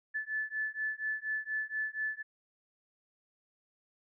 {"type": "beating tone pair", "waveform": "sine", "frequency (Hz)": [1737, 1741.2], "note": ["A6", "A6"], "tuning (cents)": [-23, -19], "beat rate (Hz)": 4.2, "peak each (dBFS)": [-36, -36], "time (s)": [0.14, 2.23], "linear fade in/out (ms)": 20, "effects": []}